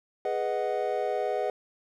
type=chord; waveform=triangle; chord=G# minor seventh; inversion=none; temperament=equal; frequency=415.3 / 493.9 / 622.3 / 740 Hz; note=G#4 / B4 / D#5 / F#5; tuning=0 / 0 / 0 / 0 cents; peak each=-30 dBFS; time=0.25-1.5 s; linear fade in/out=2 ms; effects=none